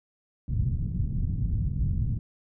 white low-pass noise, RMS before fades -27 dBFS, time 0.48-2.19 s, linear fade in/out 5 ms, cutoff 140 Hz, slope 24 dB/octave, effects none

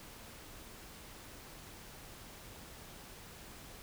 silence, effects pink hiss -52 dBFS RMS until 3.82 s

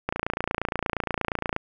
click train, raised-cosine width 0.5 ms, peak -10 dBFS, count 43, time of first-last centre 0.09-1.564 s, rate 28.5 Hz, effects none

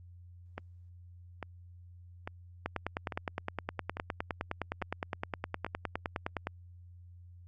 two click trains, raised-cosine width 0.5 ms, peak -18 / -23 dBFS, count 38 / 7, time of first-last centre 2.66-6.471 / 0.58-5.665 s, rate 9.71 / 1.18 Hz, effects added 88 Hz sine -50 dBFS peak until 7.47 s + Opus 48 kbps

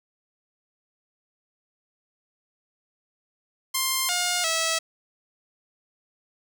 5% pulse tone with pitch steps, 1053 / 713 / 651 Hz, C6 / F5 / E5, +11 / +36 / -22 cents, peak -11 dBFS, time 3.74-4.79 s, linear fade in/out 10 ms, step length 350 ms, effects none

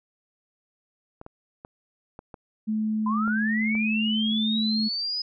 clicks, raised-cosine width 1 ms, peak -26 dBFS, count 7, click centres 1.214 / 1.264 / 1.649 / 2.191 / 2.342 / 3.278 / 3.752 s
sine tone with pitch glide, 216.5 to 218.1 Hz, A3 to A3, -28 to -15 cents, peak -23 dBFS, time 2.67-4.89 s, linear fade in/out 20 ms, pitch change +13 cents, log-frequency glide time 3.29-3.56 s
sine linear sweep, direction up, 987.8 to 5050 Hz, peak -26 dBFS, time 3.06-5.22 s, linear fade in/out 5 ms
effects none

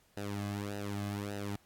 sawtooth tone with flanger, 101.6 Hz, G#2, 38 cents flat, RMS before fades -38 dBFS, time 0.17-1.56 s, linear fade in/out 0 ms, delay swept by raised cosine 0.89 to 2.19 ms, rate 1.7 Hz, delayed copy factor -0.8, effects pink hiss -68 dBFS RMS until 1.65 s + AAC 64 kbps

